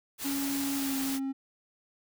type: noise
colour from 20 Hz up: white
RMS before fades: -36 dBFS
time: 0.18-1.2 s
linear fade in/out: 50 ms
type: tone with pitch glide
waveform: triangle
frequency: 277.2 to 269.6 Hz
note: C#4 to C#4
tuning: 0 to -48 cents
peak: -28 dBFS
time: 0.24-1.33 s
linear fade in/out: 20 ms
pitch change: -48 cents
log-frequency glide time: 0.72-0.98 s
effects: none